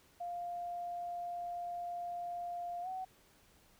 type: tone with pitch glide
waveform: sine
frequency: 700 to 750.2 Hz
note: F5 to F#5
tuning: +4 to +24 cents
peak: -38 dBFS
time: 0.2-3.05 s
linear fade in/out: 10 ms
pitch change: +120 cents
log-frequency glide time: 2.82-2.88 s
effects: pink hiss -66 dBFS RMS until 3.79 s